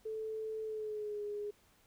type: tone with pitch glide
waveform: sine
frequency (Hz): 438 to 414.1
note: A4 to G#4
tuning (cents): -8 to -5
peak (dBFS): -37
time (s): 0.05-1.51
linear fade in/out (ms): 10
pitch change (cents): -97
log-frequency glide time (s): 0.63-1.22
effects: pink hiss -68 dBFS RMS until 1.86 s